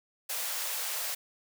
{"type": "high-pass noise", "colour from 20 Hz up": "white", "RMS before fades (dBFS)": -34, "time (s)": [0.29, 1.15], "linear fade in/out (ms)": 10, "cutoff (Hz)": 460, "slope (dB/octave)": 96, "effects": []}